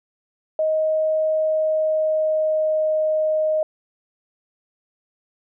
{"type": "tone with pitch glide", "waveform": "sine", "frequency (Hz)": [627, 622.3], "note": ["D#5", "D#5"], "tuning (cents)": [13, 0], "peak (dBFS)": -17, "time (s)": [0.59, 3.63], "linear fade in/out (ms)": 2, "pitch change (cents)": -13, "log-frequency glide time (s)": [1.35, 2.94], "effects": []}